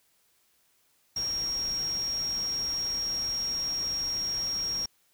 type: tone in noise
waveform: sine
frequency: 5588 Hz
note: F8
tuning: in tune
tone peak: -28 dBFS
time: 1.16-4.86 s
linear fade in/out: 5 ms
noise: pink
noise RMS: -44 dBFS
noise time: 1.16-4.86 s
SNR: +13 dB
effects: white hiss -68 dBFS RMS until 5.13 s